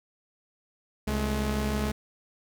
sawtooth tone pair together, 66.96 / 212.6 Hz, C2 / G#3, +41 / +41 cents, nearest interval octave + minor sixth, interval 2000 cents, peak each -25 dBFS, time 1.07-1.92 s, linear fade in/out 10 ms, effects none

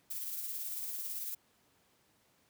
violet noise with tremolo, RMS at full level -38 dBFS, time 0.1-1.35 s, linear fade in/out 10 ms, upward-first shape triangle, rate 18 Hz, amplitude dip 40%, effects pink hiss -70 dBFS RMS until 2.49 s + high-pass 100 Hz 12 dB/octave

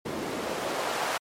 white noise with band-pass filter sweep, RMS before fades -31 dBFS, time 0.05-1.18 s, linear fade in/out 10 ms, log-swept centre 270 to 860 Hz, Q 1.1, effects MP3 64 kbps

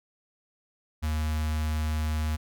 square tone with notch filter, 77.1 Hz, D#2, 15 cents flat, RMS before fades -28 dBFS, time 1.02-2.37 s, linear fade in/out 20 ms, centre 430 Hz, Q 0.88, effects none

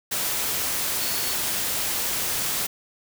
sine tone in noise, 4420 Hz, C#8, 6 cents flat, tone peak -34 dBFS, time 1.01-1.34 s, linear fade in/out 10 ms, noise white, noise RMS -26 dBFS, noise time 0.11-2.67 s, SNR -11 dB, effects none

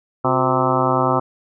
harmonic tone with a mistuned harmonic, 130 Hz, C3, 11 cents flat, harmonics 1 / 2 / 3 / 4 / 5 / 6 / 7 / 8 / 9 / 10, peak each -24 / -24 / -24 / -24 / -24 / -24 / -24 / -24 / -24 / -24 dBFS, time 0.24-1.2 s, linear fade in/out 10 ms, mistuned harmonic 3, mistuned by -100 cents, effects none

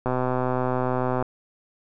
click train, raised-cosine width 1 ms, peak -11 dBFS, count 149, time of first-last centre 0.06-1.225 s, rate 127 Hz, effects none

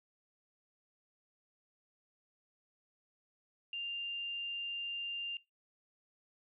sine tone, 2794 Hz, F7, in tune, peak -37 dBFS, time 3.73-5.37 s, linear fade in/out 2 ms, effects noise-tail reverb RT60 0.2 s tail -20 dB re dry

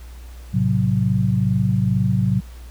sine chord, F# diminished, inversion first, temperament equal with one note detuned, 108.55 / 130.81 / 185 Hz, A2 / C3 / F#3, -23 / 0 / 0 cents, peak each -20 dBFS, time 0.53-2.41 s, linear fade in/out 20 ms, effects added 60 Hz sine -35 dBFS peak until 2.7 s + pink hiss -49 dBFS RMS until 2.7 s

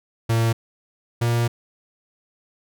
45% pulse tone pair in turn, 114.3 / 117.99 Hz, A#2 / A#2, -34 / +21 cents, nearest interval minor second, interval 55 cents, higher second, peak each -17 / -18 dBFS, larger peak first, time 0.29-0.53 / 1.21-1.48 s, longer second, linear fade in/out 10 ms, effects none

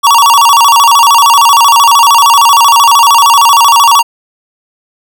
square tone with vibrato, 1024 Hz, C6, 38 cents flat, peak -3 dBFS, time 0.03-4.03 s, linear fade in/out 20 ms, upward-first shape square, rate 13 Hz, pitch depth 170 cents each way, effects none

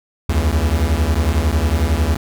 45% pulse beating tone pair, 71 / 82 Hz, C#2 / E2, +42 / -9 cents, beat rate 11 Hz, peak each -17 dBFS, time 0.29-2.17 s, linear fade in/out 5 ms, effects none

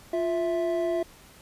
triangle tone pair together, 349.3 / 659.3 Hz, F4 / E5, 0 / 0 cents, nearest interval major seventh, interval 1100 cents, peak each -25 dBFS, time 0.13-1.03 s, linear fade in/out 5 ms, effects pink hiss -52 dBFS RMS until 1.41 s + resampled to 32000 Hz

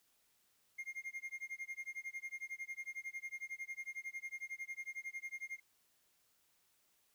triangle tone with tremolo, 2123 Hz, C7, 25 cents sharp, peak -38 dBFS, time 0.78-5.6 s, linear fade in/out 10 ms, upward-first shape sine, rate 11 Hz, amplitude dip 100%, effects white hiss -75 dBFS RMS until 7.14 s

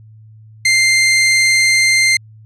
sawtooth tone, 2093 Hz, C7, in tune, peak -6 dBFS, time 0.65-2.17 s, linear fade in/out 5 ms, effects added 109 Hz sine -38 dBFS peak until 2.45 s + resampled to 22050 Hz

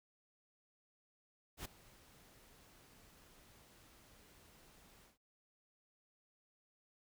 pink noise with ADSR envelope, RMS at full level -44 dBFS, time 1.57-5.18 s, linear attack 82 ms, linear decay 8 ms, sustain -20 dB, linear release 140 ms, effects none

